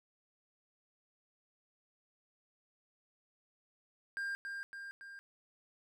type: tone with echo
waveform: triangle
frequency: 1599 Hz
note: G6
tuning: 34 cents sharp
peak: -34 dBFS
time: 4.17-4.35 s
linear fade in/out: 0 ms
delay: 280 ms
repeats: 3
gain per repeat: -4 dB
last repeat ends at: 5.19 s
effects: none